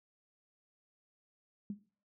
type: tone with exponential decay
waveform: sine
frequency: 204.5 Hz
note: G#3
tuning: 26 cents flat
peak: -33 dBFS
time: 1.7-1.81 s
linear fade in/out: 2 ms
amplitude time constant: 22 ms
effects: noise-tail reverb RT60 0.4 s tail -17 dB re dry